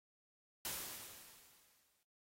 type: noise with exponential decay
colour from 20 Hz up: white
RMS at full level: -41 dBFS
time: 0.65-2.03 s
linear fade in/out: 0 ms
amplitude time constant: 300 ms
effects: noise-tail reverb RT60 0.2 s tail -23 dB re dry + AAC 48 kbps